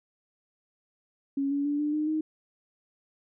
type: tone with pitch steps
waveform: sine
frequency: 276.8 / 283.4 / 290.2 / 297.2 / 304.3 / 311.6 Hz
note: C#4 / C#4 / D4 / D4 / D#4 / D#4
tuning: -2 / +38 / -21 / +21 / -38 / +3 cents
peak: -25 dBFS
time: 1.37-2.21 s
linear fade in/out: 5 ms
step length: 140 ms
effects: none